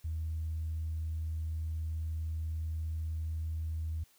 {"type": "tone", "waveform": "sine", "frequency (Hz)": 79.8, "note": "D#2", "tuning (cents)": 44, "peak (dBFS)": -32, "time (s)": [0.04, 4.04], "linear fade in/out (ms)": 10, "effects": ["tanh soft clip ceiling -28 dBFS", "white hiss -66 dBFS RMS until 4.18 s"]}